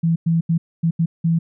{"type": "tone bursts at uneven times", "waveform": "sine", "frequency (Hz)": 165.7, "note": "E3", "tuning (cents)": 9, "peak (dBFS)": -14, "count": 6, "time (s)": [[0.03, 0.16], [0.26, 0.41], [0.49, 0.58], [0.83, 0.91], [0.99, 1.06], [1.24, 1.39]], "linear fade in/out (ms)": 10, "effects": []}